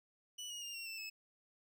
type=tone with pitch steps; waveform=25% pulse; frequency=2959 / 2883 / 2809 / 2737 / 2667 / 2598 Hz; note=F#7 / F#7 / F7 / F7 / E7 / E7; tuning=-1 / -46 / +9 / -36 / +20 / -26 cents; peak=-40 dBFS; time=0.38-1.1 s; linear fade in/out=10 ms; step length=120 ms; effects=none